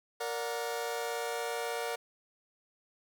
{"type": "chord", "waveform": "sawtooth", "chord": "Bb augmented", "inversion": "none", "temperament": "just", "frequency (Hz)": [466.2, 582.7, 728.4], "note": ["Bb4", "D5", "F#5"], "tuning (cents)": [0, -14, -27], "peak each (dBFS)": [-32, -36, -35], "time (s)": [0.2, 1.96], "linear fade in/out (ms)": 10, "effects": []}